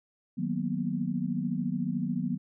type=chord; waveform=sine; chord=B major seventh; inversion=first; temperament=equal; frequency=155.56 / 185 / 233.1 / 246.9 Hz; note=D#3 / F#3 / A#3 / B3; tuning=0 / 0 / 0 / 0 cents; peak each=-35 / -32 / -34 / -33 dBFS; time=0.37-2.38 s; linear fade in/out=20 ms; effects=none